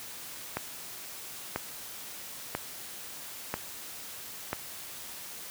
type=click train; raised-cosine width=0.5 ms; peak=-15 dBFS; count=5; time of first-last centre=0.57-4.53 s; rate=1.01 Hz; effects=white hiss -43 dBFS RMS until 5.5 s + high-pass 60 Hz 12 dB/octave